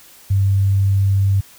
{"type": "tone", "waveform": "sine", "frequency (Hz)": 98, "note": "G2", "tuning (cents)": 0, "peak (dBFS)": -12, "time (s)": [0.3, 1.41], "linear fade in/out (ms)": 10, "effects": ["white hiss -45 dBFS RMS until 1.58 s"]}